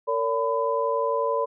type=tone cluster; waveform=sine; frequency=456.7 / 568 / 1005 Hz; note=A#4 / C#5 / B5; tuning=-36 / +42 / +30 cents; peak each=-26 dBFS; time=0.07-1.46 s; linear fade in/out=20 ms; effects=none

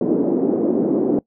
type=band-pass noise; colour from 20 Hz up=white; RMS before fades=-18 dBFS; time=0.01-1.19 s; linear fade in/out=2 ms; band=230 to 400 Hz; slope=24 dB/octave; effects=noise-tail reverb RT60 0.1 s tail -21 dB re dry

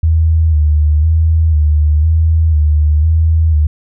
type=tone with vibrato; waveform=sine; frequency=78 Hz; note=D#2; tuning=5 cents sharp; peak=-7 dBFS; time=0.03-3.67 s; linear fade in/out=5 ms; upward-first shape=square; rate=1 Hz; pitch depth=53 cents each way; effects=none

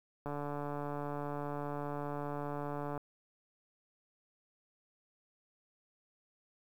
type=click train; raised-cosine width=1 ms; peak=-26 dBFS; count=395; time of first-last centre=0.26-2.977 s; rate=145 Hz; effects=10-bit

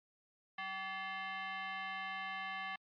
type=tone with frequency modulation; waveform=sine; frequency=188.4 Hz; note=F#3; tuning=32 cents sharp; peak=-39 dBFS; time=0.58-2.76 s; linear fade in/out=5 ms; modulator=958 Hz; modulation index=2.6; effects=MP3 48 kbps

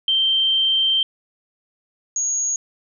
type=tone pair in turn; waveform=sine; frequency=3136 / 6645 Hz; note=G7 / G#8; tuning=0 / 0 cents; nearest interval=octave + minor second; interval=1300 cents; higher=second; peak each=-15 / -19 dBFS; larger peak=first; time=0.08-1.03 / 2.16-2.56 s; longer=first; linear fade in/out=2 ms; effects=none

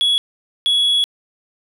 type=tone pair in turn; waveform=sine; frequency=3365 / 3365 Hz; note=G#7 / G#7; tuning=+22 / +22 cents; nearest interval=unison; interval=0 cents; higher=neither; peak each=-10 dBFS; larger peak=neither; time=0.01-0.18 / 0.66-1.04 s; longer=second; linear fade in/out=0 ms; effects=tanh soft clip ceiling -12 dBFS + 8-bit

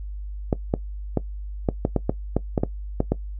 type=clicks; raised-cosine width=2 ms; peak=-6 dBFS; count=12; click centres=0.528 / 0.739 / 1.173 / 1.688 / 1.851 / 1.963 / 2.095 / 2.366 / 2.578 / 2.635 / 3.004 / 3.12 s; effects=noise-tail reverb RT60 0.1 s tail -18 dB re dry + added 50 Hz sine -30 dBFS peak until 3.39 s

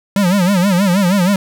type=tone with vibrato; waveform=square; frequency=188.6 Hz; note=F#3; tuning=33 cents sharp; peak=-11 dBFS; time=0.16-1.36 s; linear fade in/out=2 ms; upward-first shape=sine; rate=6.3 Hz; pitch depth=150 cents each way; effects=none

